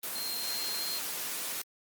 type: tone in noise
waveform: sine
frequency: 4186 Hz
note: C8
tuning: in tune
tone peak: -35 dBFS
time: 0.15-0.99 s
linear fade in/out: 5 ms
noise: white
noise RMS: -36 dBFS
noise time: 0.03-1.62 s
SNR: -2 dB
effects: high-pass 200 Hz 12 dB/octave + Opus 24 kbps